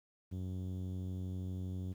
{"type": "tone with low-pass filter", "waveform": "sawtooth", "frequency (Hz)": 92.5, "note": "F#2", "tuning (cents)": 0, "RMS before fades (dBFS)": -40, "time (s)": [0.31, 1.94], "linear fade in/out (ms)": 20, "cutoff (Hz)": 270, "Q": 0.88, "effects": ["11-bit"]}